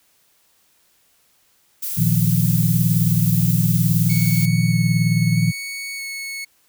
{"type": "noise", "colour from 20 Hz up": "violet", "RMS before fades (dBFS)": -26, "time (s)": [1.82, 4.46], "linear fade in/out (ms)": 10}
{"type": "chord", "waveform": "sine", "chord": "Bb suspended fourth", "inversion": "none", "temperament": "equal", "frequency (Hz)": [116.54, 155.56, 174.61], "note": ["Bb2", "Eb3", "F3"], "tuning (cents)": [0, 0, 0], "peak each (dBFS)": -19, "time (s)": [1.97, 5.52], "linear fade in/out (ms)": 20}
{"type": "tone with vibrato", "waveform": "sawtooth", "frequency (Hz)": 2212, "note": "C#7", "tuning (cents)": -4, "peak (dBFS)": -24, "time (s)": [4.09, 6.45], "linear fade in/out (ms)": 10, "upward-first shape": "square", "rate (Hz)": 0.79, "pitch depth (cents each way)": 8}
{"effects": ["white hiss -60 dBFS RMS until 6.68 s"]}